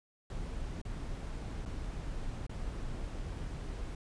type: noise with dropouts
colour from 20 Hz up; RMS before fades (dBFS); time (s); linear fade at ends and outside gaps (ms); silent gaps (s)
brown; -39; 0.3-3.95; 2; 0.816-0.851 / 1.653-1.659 / 2.467-2.494
effects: resampled to 22050 Hz